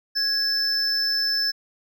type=tone pair together; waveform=triangle; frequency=1661.2 / 5274 Hz; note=G#6 / E8; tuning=0 / 0 cents; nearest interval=octave + minor sixth; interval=2000 cents; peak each=-27 / -20 dBFS; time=0.15-1.52 s; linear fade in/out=20 ms; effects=none